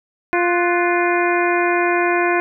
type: harmonic tone with a mistuned harmonic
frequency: 349.6 Hz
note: F4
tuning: 2 cents sharp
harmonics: 1 / 2 / 3 / 4 / 5 / 6 / 7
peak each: -18 / -21 / -23 / -24 / -25 / -26 / -26 dBFS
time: 0.33-2.4 s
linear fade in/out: 0 ms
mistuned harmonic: 4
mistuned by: +100 cents
effects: none